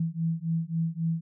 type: beating tone pair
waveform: sine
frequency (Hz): 162.6 / 166.3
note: E3 / E3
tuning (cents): -23 / +16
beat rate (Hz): 3.7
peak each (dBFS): -29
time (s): 0-1.21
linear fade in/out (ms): 5
effects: none